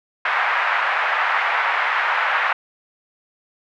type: band-pass noise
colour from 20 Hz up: white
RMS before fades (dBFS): -20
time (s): 0.25-2.53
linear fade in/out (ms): 5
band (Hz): 760 to 2000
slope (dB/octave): 24
effects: none